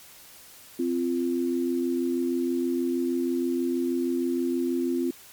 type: tone pair together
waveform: sine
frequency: 259.1 / 345.4 Hz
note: C4 / F4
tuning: -17 / -19 cents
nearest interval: perfect fourth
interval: 498 cents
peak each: -26 dBFS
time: 0.79-5.11 s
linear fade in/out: 5 ms
effects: white hiss -49 dBFS RMS until 5.32 s + MP3 96 kbps